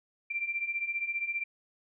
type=beating tone pair; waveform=sine; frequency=2349 / 2364 Hz; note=D7 / D7; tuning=0 / +11 cents; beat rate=15 Hz; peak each=-36 / -32 dBFS; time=0.3-1.44 s; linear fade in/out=10 ms; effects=none